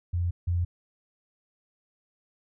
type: tone pair in turn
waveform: sine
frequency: 87.31 / 87.31 Hz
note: F2 / F2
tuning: 0 / 0 cents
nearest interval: unison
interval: 0 cents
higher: neither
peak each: -24 / -23 dBFS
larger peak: second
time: 0.13-0.31 / 0.47-0.65 s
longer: neither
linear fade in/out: 10 ms
effects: none